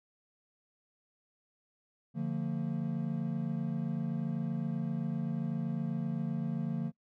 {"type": "chord", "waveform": "triangle", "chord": "Bb major", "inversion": "first", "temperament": "equal with one note detuned", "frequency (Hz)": [146.83, 174.61, 227.6], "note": ["D3", "F3", "Bb3"], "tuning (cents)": [0, 0, -41], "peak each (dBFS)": -34, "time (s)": [2.14, 6.92], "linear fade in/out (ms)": 50, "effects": ["noise-tail reverb RT60 0.1 s tail -26 dB re dry"]}